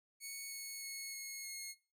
10% pulse tone with pitch steps, 2217 / 2203 / 2189 / 2175 / 2161 Hz, C#7 / C#7 / C#7 / C#7 / C#7, 0 / -11 / -22 / -33 / -45 cents, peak -35 dBFS, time 0.2-1.75 s, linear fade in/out 50 ms, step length 310 ms, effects noise-tail reverb RT60 0.3 s tail -17 dB re dry

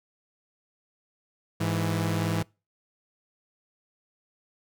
sawtooth tone pair together, 103.83 / 164.99 Hz, G#2 / E3, 0 / +2 cents, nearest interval minor sixth, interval 802 cents, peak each -24 dBFS, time 1.6-2.43 s, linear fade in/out 10 ms, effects noise-tail reverb RT60 0.3 s tail -26 dB re dry

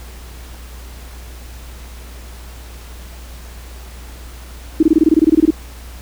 sine tone bursts, 316.2 Hz, D#4, 28 cents sharp, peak -6 dBFS, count 14, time 4.8-5.506 s, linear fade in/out 5 ms, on 30 ms, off 22 ms, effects added 60 Hz sine -32 dBFS peak until 6.01 s + pink hiss -40 dBFS RMS until 6.01 s

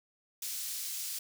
pink high-pass noise, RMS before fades -38 dBFS, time 0.42-1.19 s, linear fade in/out 5 ms, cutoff 5200 Hz, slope 12 dB/octave, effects none

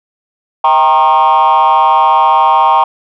sine tone with frequency modulation, 932.3 Hz, A#5, in tune, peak -3 dBFS, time 0.64-2.84 s, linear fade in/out 5 ms, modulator 145 Hz, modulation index 1.3, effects tanh soft clip ceiling -4 dBFS

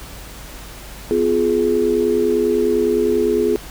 sine chord, F diminished, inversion second, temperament just, 251.4 / 349.2 / 419.1 Hz, Cb4 / F4 / Ab4, +31 / 0 / +16 cents, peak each -22 / -19 / -16 dBFS, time 1.11-3.56 s, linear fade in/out 0 ms, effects added 50 Hz sine -37 dBFS peak until 3.7 s + pink hiss -37 dBFS RMS until 3.7 s

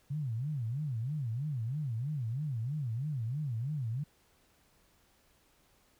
sine tone with vibrato, 130.81 Hz, C3, in tune, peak -32 dBFS, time 0.1-4.04 s, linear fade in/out 10 ms, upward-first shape sine, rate 3.1 Hz, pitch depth 290 cents each way, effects pink hiss -68 dBFS RMS until 5.99 s

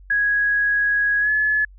sine tone with pitch glide, 1661.2 to 1711.9 Hz, G#6 to A6, 0 to -48 cents, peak -16 dBFS, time 0.1-1.65 s, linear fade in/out 5 ms, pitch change +52 cents, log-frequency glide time 1.2-1.3 s, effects added 47 Hz sine -42 dBFS peak until 1.78 s

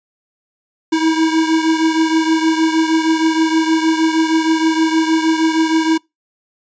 square beating tone pair, 319.7 / 326.1 Hz, D#4 / E4, +47 / -19 cents, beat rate 6.4 Hz, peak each -14 / -19 dBFS, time 0.92-5.98 s, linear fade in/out 10 ms, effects noise-tail reverb RT60 0.2 s tail -25 dB re dry + resampled to 16000 Hz

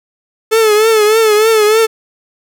45% pulse tone with vibrato, 434.4 Hz, A4, 22 cents flat, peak -7 dBFS, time 0.51-1.87 s, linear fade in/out 20 ms, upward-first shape triangle, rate 3.3 Hz, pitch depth 81 cents each way, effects none

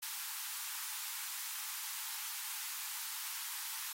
white high-pass noise, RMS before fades -42 dBFS, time 0.02-3.93 s, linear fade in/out 10 ms, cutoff 820 Hz, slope 96 dB/octave, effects AAC 48 kbps

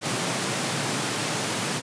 pink high-pass noise, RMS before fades -27 dBFS, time 0.01-1.82 s, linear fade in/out 50 ms, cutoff 110 Hz, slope 96 dB/octave, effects resampled to 22050 Hz

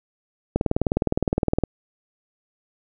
click train, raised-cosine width 2 ms, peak -6 dBFS, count 22, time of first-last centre 0.56-1.637 s, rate 19.5 Hz, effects none

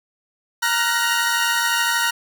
sawtooth tone cluster, 933 / 1398 / 1490 / 1879 Hz, A#5 / F6 / F#6 / A#6, +1 / +1 / +12 / +13 cents, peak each -20 dBFS, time 0.62-2.11 s, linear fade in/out 10 ms, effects none

